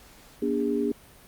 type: tone cluster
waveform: sine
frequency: 240.6 / 291.3 / 406.9 Hz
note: B3 / D4 / G#4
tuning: -45 / -14 / -35 cents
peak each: -28 / -28 / -27 dBFS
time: 0.42-0.92 s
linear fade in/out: 5 ms
effects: pink hiss -52 dBFS RMS until 1.27 s + Opus 48 kbps